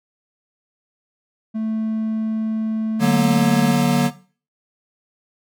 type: tone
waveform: triangle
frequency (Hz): 219.9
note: A3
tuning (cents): -1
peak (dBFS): -19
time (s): 1.54-3.73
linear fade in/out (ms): 20
type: chord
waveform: square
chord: D augmented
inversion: none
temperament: equal with one note detuned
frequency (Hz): 146.83 / 185 / 238.1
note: D3 / F#3 / A#3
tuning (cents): 0 / 0 / +37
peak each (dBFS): -21 / -20 / -19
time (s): 2.99-4.11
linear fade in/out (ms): 50
effects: noise-tail reverb RT60 0.4 s tail -17 dB re dry